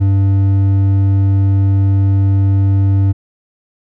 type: tone with hard clipping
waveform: triangle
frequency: 97.8 Hz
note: G2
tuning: 4 cents flat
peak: -10 dBFS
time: 0-3.13 s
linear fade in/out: 20 ms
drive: 9 dB
effects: none